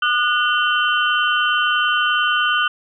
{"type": "tone cluster", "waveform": "sine", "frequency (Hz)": [1213, 1464, 2745, 3069], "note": ["D#6", "F#6", "F7", "G7"], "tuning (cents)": [-44, -19, -31, -37], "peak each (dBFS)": [-20, -18, -26, -22], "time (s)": [0.02, 2.68], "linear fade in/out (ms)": 5, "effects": []}